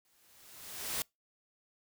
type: noise with exponential growth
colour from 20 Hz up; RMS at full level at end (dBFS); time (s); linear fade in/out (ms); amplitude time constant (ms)
white; -33; 0.05-1.02; 1; 210
effects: noise-tail reverb RT60 0.2 s tail -26 dB re dry